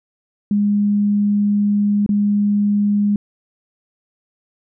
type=tone with dropouts; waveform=sine; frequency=205.2 Hz; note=G#3; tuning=21 cents flat; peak=-13 dBFS; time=0.51-3.16 s; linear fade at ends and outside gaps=2 ms; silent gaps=2.063-2.091 s; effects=none